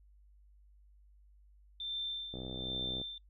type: tone with tremolo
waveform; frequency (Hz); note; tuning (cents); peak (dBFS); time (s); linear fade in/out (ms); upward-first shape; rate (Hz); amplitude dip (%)
sine; 3566; A7; +22; -35; 1.8-3.18; 2; sine; 1.2; 75
type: click train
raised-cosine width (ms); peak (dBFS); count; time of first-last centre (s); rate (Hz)
2; -30; 44; 2.34-3.015; 63.7
effects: noise-tail reverb RT60 0.1 s tail -23 dB re dry + added 50 Hz sine -59 dBFS peak until 3.29 s